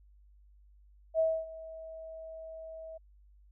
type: tone with ADSR envelope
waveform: sine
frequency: 645 Hz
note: E5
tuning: 38 cents flat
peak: -23 dBFS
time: 1.14-2.98 s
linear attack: 53 ms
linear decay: 260 ms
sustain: -19 dB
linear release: 11 ms
effects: added 50 Hz sine -57 dBFS peak until 3.51 s